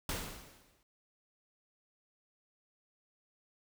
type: noise with exponential decay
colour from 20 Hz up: pink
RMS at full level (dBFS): -35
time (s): 0.09-0.83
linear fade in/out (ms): 2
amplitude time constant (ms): 160
effects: none